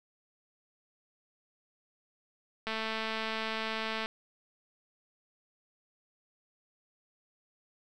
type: click train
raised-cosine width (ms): 0.3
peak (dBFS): -19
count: 308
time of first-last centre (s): 2.67-4.059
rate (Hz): 221
effects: none